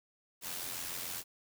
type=noise with amplitude modulation; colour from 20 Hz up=white; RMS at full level=-38 dBFS; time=0.41-1.24 s; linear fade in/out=50 ms; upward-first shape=sine; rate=87.1 Hz; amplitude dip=50%; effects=none